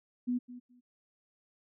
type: tone with echo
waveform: sine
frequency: 246.4 Hz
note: B3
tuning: 4 cents flat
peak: -28 dBFS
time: 0.27-0.39 s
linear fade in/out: 20 ms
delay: 210 ms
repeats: 2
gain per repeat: -15 dB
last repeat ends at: 0.81 s
effects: none